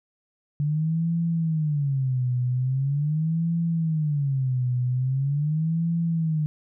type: tone with vibrato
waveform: sine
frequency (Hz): 144.6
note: D3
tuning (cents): -27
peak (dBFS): -21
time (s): 0.6-6.46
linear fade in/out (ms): 0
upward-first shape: sine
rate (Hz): 0.42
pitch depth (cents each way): 260
effects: none